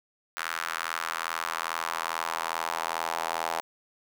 square tone with high-pass filter sweep, 41.2 Hz, E1, in tune, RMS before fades -32 dBFS, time 0.37-3.61 s, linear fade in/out 0 ms, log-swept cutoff 1400 to 800 Hz, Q 2.4, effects none

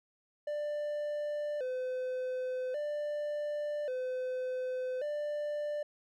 triangle tone with vibrato, 549 Hz, C#5, 17 cents flat, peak -31 dBFS, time 0.47-5.83 s, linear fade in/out 5 ms, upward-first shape square, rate 0.44 Hz, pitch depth 130 cents each way, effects none

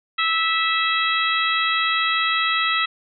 harmonic tone with a mistuned harmonic, 655 Hz, E5, 11 cents flat, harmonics 2 / 3 / 4 / 5 / 6, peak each -22 / -24 / -25 / -26 / -27 dBFS, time 0.18-2.86 s, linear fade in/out 10 ms, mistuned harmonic 6, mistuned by -32 cents, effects none

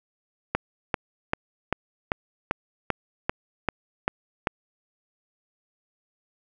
click train, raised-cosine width 0.5 ms, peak -7 dBFS, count 11, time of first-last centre 0.55-4.472 s, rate 2.55 Hz, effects none

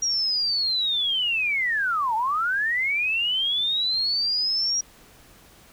sine linear two-way sweep, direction down then up, 5710 to 851 to 5710 Hz, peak -21 dBFS, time 0.02-4.81 s, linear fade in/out 5 ms, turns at 2.15 s, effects pink hiss -52 dBFS RMS until 5.72 s

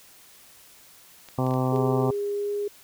clicks, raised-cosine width 0.2 ms, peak -27 dBFS, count 5, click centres 1.287 / 1.466 / 1.509 / 1.539 / 1.761 s
harmonic tone, 129 Hz, C3, 24 cents flat, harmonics 1 / 2 / 3 / 4 / 5 / 6 / 7 / 8 / 9, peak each -25 / -27 / -32 / -32 / -34 / -33 / -36 / -37 / -37 dBFS, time 1.38-2.11 s, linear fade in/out 5 ms
sine tone with pitch glide, 407.4 to 410 Hz, G#4 to G#4, -33 to -22 cents, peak -25 dBFS, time 1.72-2.68 s, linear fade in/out 5 ms, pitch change +11 cents, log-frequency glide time 2.34-2.5 s
effects white hiss -52 dBFS RMS until 2.83 s

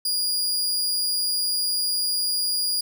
sawtooth tone, 4856 Hz, D#8, 43 cents flat, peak -19 dBFS, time 0.05-2.81 s, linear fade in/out 5 ms, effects none

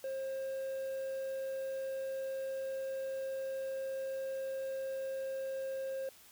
triangle tone with quantisation, 534 Hz, C5, 35 cents sharp, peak -34 dBFS, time 0.04-6.09 s, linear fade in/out 2 ms, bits 10, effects white hiss -59 dBFS RMS until 6.31 s

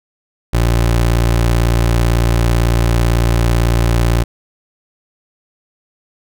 25% pulse tone, 58 Hz, A#1, 8 cents flat, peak -7 dBFS, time 0.53-4.24 s, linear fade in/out 10 ms, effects none

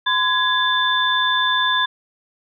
sine tone cluster, 1022 / 1670 / 3537 Hz, C6 / G#6 / A7, -41 / +9 / +8 cents, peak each -20 dBFS, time 0.06-1.86 s, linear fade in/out 10 ms, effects none

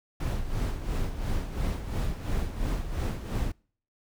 brown noise with tremolo, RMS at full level -27 dBFS, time 0.2-3.52 s, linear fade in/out 5 ms, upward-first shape sine, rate 2.9 Hz, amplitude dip 65%, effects noise-tail reverb RT60 0.5 s tail -26 dB re dry

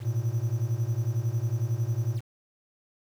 triangle beating tone pair, 110 / 121 Hz, A2 / B2, 0 / -35 cents, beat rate 11 Hz, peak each -26 dBFS, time 0-2.21 s, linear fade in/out 50 ms, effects 8-bit

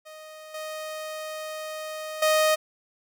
sawtooth tone with level steps, 622.3 Hz, D#5, in tune, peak -38 / -29 / -15 dBFS, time 0.05-2.56 s, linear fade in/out 20 ms, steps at 0.54 / 2.22 s, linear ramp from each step 5 ms, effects none

